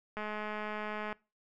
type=click train; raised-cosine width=0.5 ms; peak=-24 dBFS; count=204; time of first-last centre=0.17-1.128 s; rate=212 Hz; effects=noise-tail reverb RT60 0.3 s tail -23 dB re dry